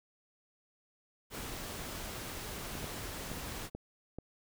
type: noise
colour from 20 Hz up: pink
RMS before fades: -42 dBFS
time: 1.3-3.7 s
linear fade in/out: 50 ms
type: clicks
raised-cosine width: 2 ms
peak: -28 dBFS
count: 5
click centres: 2.753 / 2.843 / 3.316 / 3.75 / 4.186 s
effects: none